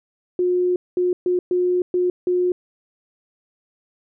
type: tone bursts at uneven times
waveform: sine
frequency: 359.7 Hz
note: F#4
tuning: 49 cents flat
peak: -16 dBFS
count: 6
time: 0.39-0.76 / 0.97-1.13 / 1.26-1.39 / 1.51-1.82 / 1.94-2.1 / 2.27-2.52 s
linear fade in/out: 2 ms
effects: none